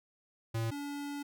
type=tone pair in turn; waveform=square; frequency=113.6 / 286.3 Hz; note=A#2 / D4; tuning=-44 / -44 cents; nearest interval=octave + major third; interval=1600 cents; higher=second; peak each=-32 / -38 dBFS; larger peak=first; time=0.54-0.71 / 0.71-1.23 s; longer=second; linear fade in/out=10 ms; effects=none